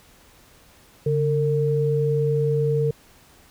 sine tone pair together, 142.7 / 455 Hz, D3 / A#4, -49 / -42 cents, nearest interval octave + minor sixth, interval 2007 cents, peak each -21 dBFS, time 1.06-2.91 s, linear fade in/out 5 ms, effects pink hiss -53 dBFS RMS until 3.5 s

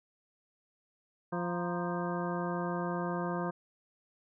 harmonic tone with a mistuned harmonic, 174.61 Hz, F3, in tune, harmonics 1 / 2 / 3 / 4 / 5 / 6 / 7 / 9, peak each -35 / -38 / -40 / -41 / -42 / -43 / -43 / -45 dBFS, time 1.32-3.51 s, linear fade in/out 10 ms, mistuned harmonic 5, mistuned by +120 cents, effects none

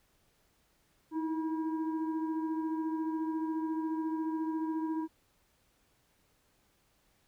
sine tone with frequency modulation, 316.9 Hz, D#4, 32 cents sharp, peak -31 dBFS, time 1.11-5.08 s, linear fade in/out 50 ms, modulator 648 Hz, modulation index 0.61, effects pink hiss -71 dBFS RMS until 7.27 s

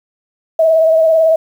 sine tone with vibrato, 644 Hz, E5, 41 cents flat, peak -7 dBFS, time 0.59-1.36 s, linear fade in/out 5 ms, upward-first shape triangle, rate 18 Hz, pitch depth 42 cents each way, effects 7-bit

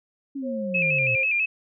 sine exponential sweep, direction down, 283.2 to 116.1 Hz, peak -28 dBFS, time 0.35-1.16 s, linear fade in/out 10 ms
sine tone with pitch glide, 538 to 530 Hz, C5 to C5, +48 to +22 cents, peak -29 dBFS, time 0.42-1.26 s, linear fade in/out 50 ms, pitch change -26 cents, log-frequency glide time 0.79-0.89 s
sine tone with vibrato, 2489 Hz, D#7, in tune, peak -20 dBFS, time 0.74-1.46 s, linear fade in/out 10 ms, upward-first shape square, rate 6.1 Hz, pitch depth 65 cents each way
effects none

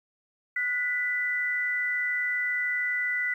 sine tone pair together, 1460 / 1987.2 Hz, F#6 / B6, -24 / +10 cents, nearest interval perfect fourth, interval 534 cents, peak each -32 / -26 dBFS, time 0.56-3.34 s, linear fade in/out 5 ms, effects 10-bit

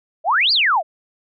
sine exponential two-way sweep, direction up then down, 587.3 to 4978 to 587.3 Hz, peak -13 dBFS, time 0.24-0.83 s, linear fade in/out 50 ms, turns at 0.52 s, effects none

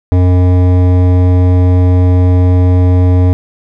sine tone with hard clipping, 90.4 Hz, F#2, 40 cents flat, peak -7 dBFS, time 0.12-3.33 s, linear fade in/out 0 ms, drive 14 dB, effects none

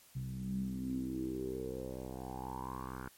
10% pulse tone with low-pass filter sweep, 64.3 Hz, C2, 30 cents flat, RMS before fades -40 dBFS, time 0.15-3.09 s, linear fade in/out 10 ms, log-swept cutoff 140 to 1400 Hz, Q 7.2, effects white hiss -62 dBFS RMS until 3.17 s + MP3 64 kbps

